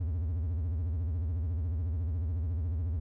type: tone with vibrato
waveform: triangle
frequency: 82.41 Hz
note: E2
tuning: in tune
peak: -27 dBFS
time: 0-3 s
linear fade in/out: 10 ms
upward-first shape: sine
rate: 14 Hz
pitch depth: 210 cents each way
effects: none